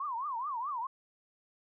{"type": "tone with vibrato", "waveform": "sine", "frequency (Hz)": 1046.5, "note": "C6", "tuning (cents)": 0, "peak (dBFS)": -33, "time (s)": [0, 0.87], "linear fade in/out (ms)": 5, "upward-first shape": "triangle", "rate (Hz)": 4.7, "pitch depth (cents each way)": 290, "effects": []}